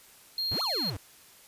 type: tone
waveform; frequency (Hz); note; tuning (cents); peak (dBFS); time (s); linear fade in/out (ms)
triangle; 4228; C8; +17; -27; 0.38-0.9; 2
type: exponential two-way sweep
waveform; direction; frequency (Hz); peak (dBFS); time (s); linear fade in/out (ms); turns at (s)
square; up then down; 64.7 to 1396.9 to 82.9; -34; 0.51-0.97; 5; 0.62
effects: white hiss -55 dBFS RMS until 1.47 s + resampled to 32000 Hz